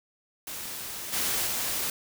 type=noise with level steps; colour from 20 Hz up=white; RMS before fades=-37 / -28 / -30 dBFS; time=0.47-1.9 s; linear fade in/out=2 ms; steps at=1.12 / 1.45 s; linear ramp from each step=20 ms; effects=none